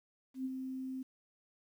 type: tone with ADSR envelope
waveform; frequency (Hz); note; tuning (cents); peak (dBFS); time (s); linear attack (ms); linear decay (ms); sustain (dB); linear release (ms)
sine; 261.3; C4; -2; -33; 0.34-1.03; 110; 35; -5; 10
effects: 11-bit